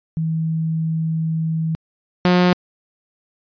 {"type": "tone pair in turn", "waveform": ["sine", "sawtooth"], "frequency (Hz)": [161, 179.32], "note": ["E3", "F3"], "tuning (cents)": [-41, 46], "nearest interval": "major second", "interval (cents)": 187, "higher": "second", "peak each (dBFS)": [-18, -8], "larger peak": "second", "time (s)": [[0.17, 1.75], [2.25, 2.53]], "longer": "first", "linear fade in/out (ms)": 0, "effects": ["resampled to 11025 Hz"]}